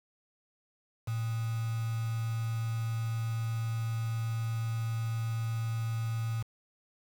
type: tone with quantisation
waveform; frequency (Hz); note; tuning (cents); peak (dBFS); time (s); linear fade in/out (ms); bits
sine; 113.5; A#2; -46; -30; 1.07-6.43; 10; 7
effects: none